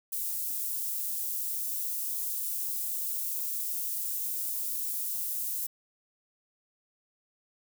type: high-pass noise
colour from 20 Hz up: white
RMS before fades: -33 dBFS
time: 0.12-5.67 s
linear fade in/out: 10 ms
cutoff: 11000 Hz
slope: 12 dB/octave
effects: none